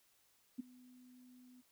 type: tone with ADSR envelope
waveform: sine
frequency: 250.6 Hz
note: B3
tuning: 25 cents sharp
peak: -36 dBFS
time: 0.58-1.62 s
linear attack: 17 ms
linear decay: 13 ms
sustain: -22 dB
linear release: 21 ms
effects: white hiss -73 dBFS RMS until 1.71 s